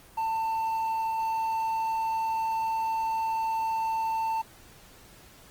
triangle tone with quantisation, 894 Hz, A5, 27 cents sharp, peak -24 dBFS, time 0.17-4.42 s, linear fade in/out 10 ms, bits 9, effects pink hiss -53 dBFS RMS until 5.5 s + Opus 24 kbps

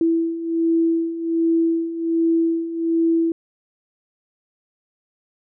sine beating tone pair, 329.6 / 330.9 Hz, E4 / E4, 0 / +7 cents, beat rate 1.3 Hz, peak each -23 / -18 dBFS, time 0.01-3.32 s, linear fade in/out 2 ms, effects none

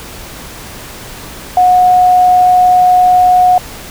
sine tone, 728 Hz, F#5, 28 cents flat, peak -4 dBFS, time 1.57-3.58 s, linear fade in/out 2 ms, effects pink hiss -29 dBFS RMS until 3.9 s

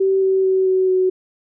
sine tone with pitch steps, 385 / 381.7 / 378.4 / 375.1 / 371.9 Hz, G4 / G4 / F#4 / F#4 / F#4, -31 / -46 / +39 / +24 / +9 cents, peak -13 dBFS, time 0-1.1 s, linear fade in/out 10 ms, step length 220 ms, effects none

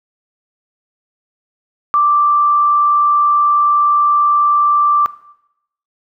sine tone with frequency modulation, 1174.7 Hz, D6, in tune, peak -9 dBFS, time 1.94-5.06 s, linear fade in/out 0 ms, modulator 78.9 Hz, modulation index 0.21, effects noise-tail reverb RT60 0.8 s tail -17 dB re dry

